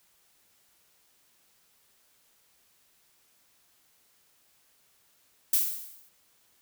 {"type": "noise with exponential decay", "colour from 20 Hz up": "violet", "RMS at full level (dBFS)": -21, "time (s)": [5.53, 6.09], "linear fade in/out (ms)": 5, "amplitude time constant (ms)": 120, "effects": ["white hiss -66 dBFS RMS until 6.61 s"]}